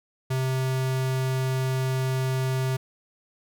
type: tone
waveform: square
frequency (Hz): 130.81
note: C3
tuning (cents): 0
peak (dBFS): -24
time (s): 0.3-2.77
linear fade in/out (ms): 10
effects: none